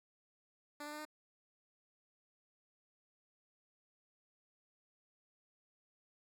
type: tone with pitch steps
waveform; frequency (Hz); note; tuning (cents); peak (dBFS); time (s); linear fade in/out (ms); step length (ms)
10% pulse; 293.7 / 297.3 / 300.9 / 304.6; D4 / D4 / D4 / D#4; 0 / +21 / +42 / -37; -36; 0.8-1.052; 5; 63
effects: none